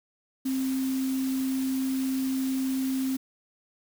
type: tone in noise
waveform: sine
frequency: 263.6 Hz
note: C4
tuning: 13 cents sharp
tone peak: -25 dBFS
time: 0.45-3.17 s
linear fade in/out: 10 ms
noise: white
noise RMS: -41 dBFS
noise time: 0.45-3.17 s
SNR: +13 dB
effects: none